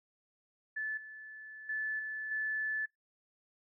sine tone with level steps, 1739 Hz, A6, 21 cents flat, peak -34 / -46 / -33 / -37 / -32 dBFS, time 0.76-2.86 s, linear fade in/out 10 ms, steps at 0.97 / 1.69 / 1.99 / 2.31 s, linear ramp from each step 5 ms, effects noise-tail reverb RT60 0.2 s tail -25 dB re dry

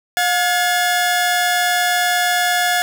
sawtooth tone pair together, 714.3 / 1700 Hz, F5 / G#6, +39 / +40 cents, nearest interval octave + minor third, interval 1501 cents, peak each -13 / -15 dBFS, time 0.17-2.82 s, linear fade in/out 0 ms, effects none

